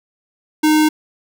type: tone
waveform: square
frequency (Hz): 307.8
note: D#4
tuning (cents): -19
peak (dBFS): -11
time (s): 0.63-0.89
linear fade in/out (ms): 10
effects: none

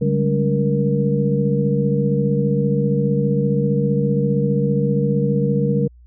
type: tone cluster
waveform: sine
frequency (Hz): 143.5 / 194.7 / 209.8 / 285.3 / 471.8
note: D3 / G3 / G#3 / C#4 / A#4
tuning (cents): -40 / -12 / +18 / +50 / +21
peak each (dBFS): -19 / -21 / -24 / -28 / -21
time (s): 0.01-5.88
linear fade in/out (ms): 10
effects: added 60 Hz sine -43 dBFS peak until 6.06 s

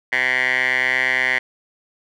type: tone with band-pass filter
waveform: 10% pulse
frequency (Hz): 128.5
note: C3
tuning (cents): -31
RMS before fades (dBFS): -19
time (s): 0.12-1.39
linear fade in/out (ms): 10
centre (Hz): 2000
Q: 5.7
effects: none

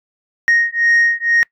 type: beating tone pair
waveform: sine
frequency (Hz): 1864.7 / 1866.8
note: A#6 / A#6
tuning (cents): 0 / +2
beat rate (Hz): 2.1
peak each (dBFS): -13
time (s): 0.48-1.43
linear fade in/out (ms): 0
effects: noise-tail reverb RT60 0.1 s tail -25 dB re dry + tanh soft clip ceiling -7 dBFS

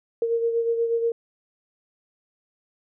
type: beating tone pair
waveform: sine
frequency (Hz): 462.2 / 470.5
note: A#4 / A#4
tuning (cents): -15 / +16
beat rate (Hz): 8.3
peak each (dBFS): -21 / -30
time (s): 0.22-1.12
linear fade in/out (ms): 2
effects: none

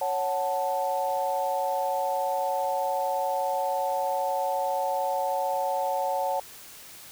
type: chord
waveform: sine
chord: F# minor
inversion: second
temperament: equal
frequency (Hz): 554.4 / 740 / 880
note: C#5 / F#5 / A5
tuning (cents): 0 / 0 / 0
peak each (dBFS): -29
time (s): 0.01-6.4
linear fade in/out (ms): 5
effects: white hiss -46 dBFS RMS until 7.11 s

